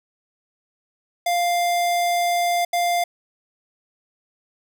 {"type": "tone bursts at uneven times", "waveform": "square", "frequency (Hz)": 698.5, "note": "F5", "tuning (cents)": 0, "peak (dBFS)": -19, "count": 2, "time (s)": [[1.26, 2.65], [2.73, 3.04]], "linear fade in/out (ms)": 5, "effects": []}